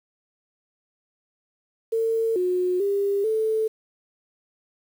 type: tone with pitch steps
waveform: sine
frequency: 451.4 / 362.7 / 400.4 / 439 Hz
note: A4 / F#4 / G4 / A4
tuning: +44 / -34 / +37 / -4 cents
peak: -20 dBFS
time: 1.92-3.68 s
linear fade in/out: 10 ms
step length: 440 ms
effects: 8-bit